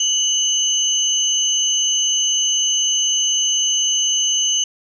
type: tone pair together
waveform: sine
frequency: 2960 / 6272 Hz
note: F#7 / G8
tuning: 0 / 0 cents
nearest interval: octave + minor second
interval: 1300 cents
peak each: -18 dBFS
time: 0-4.64 s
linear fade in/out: 5 ms
effects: none